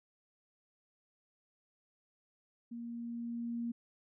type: tone with level ramp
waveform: sine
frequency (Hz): 235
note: A#3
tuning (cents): +14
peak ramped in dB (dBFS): -41 to -34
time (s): 2.71-3.72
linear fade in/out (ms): 10
effects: none